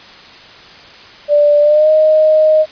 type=tone with pitch glide; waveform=sine; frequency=587.3 to 621.5 Hz; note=D5 to D#5; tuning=0 to -2 cents; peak=-6 dBFS; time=1.28-2.66 s; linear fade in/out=50 ms; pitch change=+98 cents; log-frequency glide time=1.61-1.9 s; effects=white hiss -37 dBFS RMS until 2.71 s + resampled to 11025 Hz